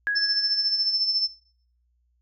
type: tone with exponential decay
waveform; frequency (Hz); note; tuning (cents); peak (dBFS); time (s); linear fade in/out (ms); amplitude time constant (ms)
sine; 1661.2; G#6; 0; -20; 0.07-0.95; 0; 190
type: tone with tremolo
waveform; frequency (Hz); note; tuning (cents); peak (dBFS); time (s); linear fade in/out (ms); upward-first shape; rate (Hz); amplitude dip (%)
sine; 5300; E8; +9; -19; 0.15-1.28; 20; sine; 14; 55
effects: noise-tail reverb RT60 0.6 s tail -22 dB re dry + added 60 Hz sine -65 dBFS peak until 2.21 s